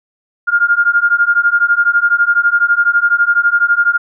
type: beating tone pair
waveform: sine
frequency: 1405 / 1417 Hz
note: F6 / F6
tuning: +10 / +25 cents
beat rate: 12 Hz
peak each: -12 dBFS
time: 0.47-3.98 s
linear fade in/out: 20 ms
effects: none